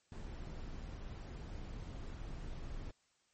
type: noise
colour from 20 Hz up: brown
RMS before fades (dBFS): -45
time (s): 0.12-2.91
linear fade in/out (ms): 2
effects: white hiss -75 dBFS RMS until 3.33 s + MP3 32 kbps